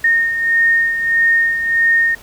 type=beating tone pair; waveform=sine; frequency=1840 / 1841.6 Hz; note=A#6 / A#6; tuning=-23 / -22 cents; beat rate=1.6 Hz; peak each=-12 / -20 dBFS; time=0.04-2.15 s; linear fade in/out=5 ms; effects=pink hiss -41 dBFS RMS until 2.22 s